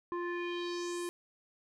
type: tone with low-pass filter sweep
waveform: square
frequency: 349.2 Hz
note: F4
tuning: in tune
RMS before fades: -37 dBFS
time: 0.12-1.09 s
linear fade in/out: 0 ms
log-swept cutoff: 1200 to 11000 Hz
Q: 2.9
effects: none